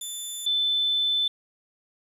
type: tone pair in turn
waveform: 15% pulse / sine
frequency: 3520 / 3520 Hz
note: A7 / A7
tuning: 0 / 0 cents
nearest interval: unison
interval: 0 cents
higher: neither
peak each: -25 / -21 dBFS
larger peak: second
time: 0.01-0.46 / 0.46-1.28 s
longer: second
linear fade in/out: 5 ms
effects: resampled to 32000 Hz + 9-bit